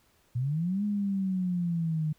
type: linear two-way sweep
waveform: sine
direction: up then down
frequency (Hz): 116.54 to 208.8 to 151.9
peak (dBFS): -26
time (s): 0.35-2.13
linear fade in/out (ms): 10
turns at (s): 0.84
effects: pink hiss -66 dBFS RMS until 2.18 s